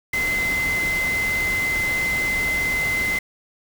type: tone in noise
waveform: sine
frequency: 2057 Hz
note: C7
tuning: 30 cents flat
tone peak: -20 dBFS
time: 0.13-3.19 s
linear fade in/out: 5 ms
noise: pink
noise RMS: -30 dBFS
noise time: 0.13-3.19 s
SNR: +7 dB
effects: none